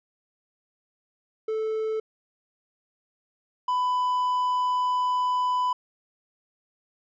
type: tone pair in turn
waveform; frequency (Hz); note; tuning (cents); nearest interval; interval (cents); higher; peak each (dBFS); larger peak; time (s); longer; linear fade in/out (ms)
triangle; 438.2 / 998; A4 / B5; -7 / +18; octave + major second; 1425; second; -23 / -20; second; 1.48-2 / 3.68-5.73; second; 5
effects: resampled to 16000 Hz